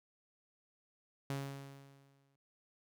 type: tone with exponential decay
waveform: sawtooth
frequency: 138.2 Hz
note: C#3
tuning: 5 cents flat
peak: -32 dBFS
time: 1.3-2.36 s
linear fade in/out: 2 ms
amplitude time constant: 230 ms
effects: none